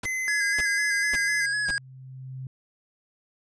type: noise bursts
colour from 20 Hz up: pink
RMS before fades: -33 dBFS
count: 4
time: 0.03-1.71 s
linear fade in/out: 5 ms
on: 30 ms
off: 520 ms
type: tone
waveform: square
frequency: 2047 Hz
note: C7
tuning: 38 cents flat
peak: -27 dBFS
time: 0.05-1.46 s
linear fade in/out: 5 ms
type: tone with vibrato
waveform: square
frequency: 1661.2 Hz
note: G#6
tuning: in tune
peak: -25 dBFS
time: 0.28-1.78 s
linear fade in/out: 0 ms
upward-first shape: square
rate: 4 Hz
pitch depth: 27 cents each way
type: tone with exponential growth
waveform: sine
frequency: 130.81 Hz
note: C3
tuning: in tune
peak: -32 dBFS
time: 0.44-2.47 s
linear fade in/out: 2 ms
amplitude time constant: 440 ms
effects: resampled to 22050 Hz